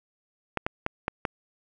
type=clicks; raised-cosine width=0.5 ms; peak=-11 dBFS; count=5; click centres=0.573 / 0.665 / 0.864 / 1.081 / 1.252 s; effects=none